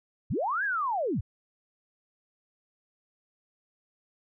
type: linear two-way sweep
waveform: sine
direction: up then down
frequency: 61.74 to 1701 to 61.74 Hz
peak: -26 dBFS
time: 0.3-1.21 s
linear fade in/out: 10 ms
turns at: 0.64 s
effects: none